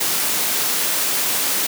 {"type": "high-pass noise", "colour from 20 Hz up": "white", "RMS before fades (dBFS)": -20, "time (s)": [0, 1.67], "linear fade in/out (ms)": 10, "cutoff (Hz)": 170, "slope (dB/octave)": 12, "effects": []}